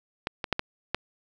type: clicks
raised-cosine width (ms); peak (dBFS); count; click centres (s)
0.3; -12 / -14 / -7 / -10 / -9; 5; 0.271 / 0.442 / 0.527 / 0.594 / 0.946
effects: none